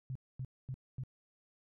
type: tone bursts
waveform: sine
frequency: 130 Hz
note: C3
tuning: 11 cents flat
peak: -37 dBFS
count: 4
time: 0.1-1.036 s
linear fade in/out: 0 ms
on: 54 ms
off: 240 ms
effects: none